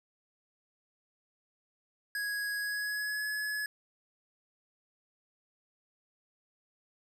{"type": "tone with pitch glide", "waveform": "square", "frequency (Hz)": [1661.2, 1699], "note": ["G#6", "G#6"], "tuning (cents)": [0, 39], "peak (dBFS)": -33, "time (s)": [2.15, 3.66], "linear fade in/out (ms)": 2, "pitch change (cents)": 39, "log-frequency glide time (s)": [2.58, 3.25], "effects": []}